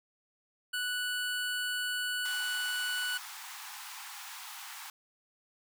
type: tone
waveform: 25% pulse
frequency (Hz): 1480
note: F#6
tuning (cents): 0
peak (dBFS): -28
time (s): 0.73-3.18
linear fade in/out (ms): 10
type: high-pass noise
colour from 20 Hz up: pink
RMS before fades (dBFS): -45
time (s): 2.25-4.9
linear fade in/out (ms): 2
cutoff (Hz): 780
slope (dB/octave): 96
effects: none